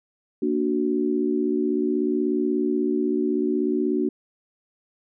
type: chord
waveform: sine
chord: Bb augmented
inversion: none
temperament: equal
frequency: 233.1 / 293.7 / 370 Hz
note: Bb3 / D4 / F#4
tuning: 0 / 0 / 0 cents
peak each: -26 / -24 / -24 dBFS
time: 0.42-4.09 s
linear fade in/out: 5 ms
effects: none